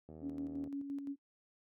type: click train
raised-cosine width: 2 ms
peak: -38 dBFS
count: 47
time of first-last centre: 0.09-0.674 s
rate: 78.7 Hz
type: tone with tremolo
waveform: sine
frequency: 280 Hz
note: C#4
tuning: 18 cents sharp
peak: -36 dBFS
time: 0.21-1.16 s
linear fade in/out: 50 ms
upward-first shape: square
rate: 5.8 Hz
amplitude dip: 45%
effects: noise-tail reverb RT60 0.1 s tail -19 dB re dry + high-pass 80 Hz 12 dB/octave